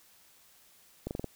slowing click train, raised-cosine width 2 ms, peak -21 dBFS, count 5, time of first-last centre 1.07-1.243 s, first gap 39 ms, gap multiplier 1.07, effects white hiss -61 dBFS RMS until 1.35 s

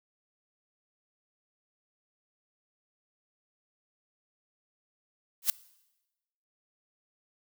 blue noise with exponential growth, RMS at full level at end -19 dBFS, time 5.42-5.5 s, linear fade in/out 2 ms, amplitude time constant 16 ms, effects noise-tail reverb RT60 1.0 s tail -21 dB re dry

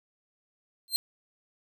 sawtooth tone with exponential growth, 4158 Hz, C8, 12 cents flat, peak -16 dBFS, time 0.88-0.96 s, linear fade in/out 0 ms, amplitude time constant 17 ms, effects none

